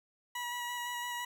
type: tone with vibrato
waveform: 20% pulse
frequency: 968 Hz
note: B5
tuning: 35 cents flat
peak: -31 dBFS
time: 0.35-1.25 s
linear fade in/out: 5 ms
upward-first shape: square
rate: 5.9 Hz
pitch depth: 11 cents each way
effects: none